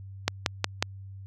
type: click train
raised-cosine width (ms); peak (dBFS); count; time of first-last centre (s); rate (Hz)
0.2; -5; 4; 0.28-0.825; 5.5
effects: added 97 Hz sine -40 dBFS peak until 1.26 s